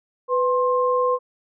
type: tone pair together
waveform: sine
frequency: 498.9 / 1058.4 Hz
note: B4 / C6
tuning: +17 / +20 cents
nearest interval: octave + minor second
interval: 1303 cents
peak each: -19 / -21 dBFS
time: 0.28-1.19 s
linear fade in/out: 50 ms
effects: none